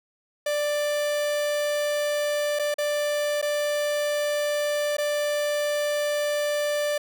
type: tone with dropouts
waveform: 45% pulse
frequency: 589 Hz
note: D5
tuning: 5 cents sharp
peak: -23 dBFS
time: 0.46-6.98 s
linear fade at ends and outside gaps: 5 ms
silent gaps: 2.59-2.594 / 2.742-2.783 / 3.416-3.425 / 4.969-4.982 s
effects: none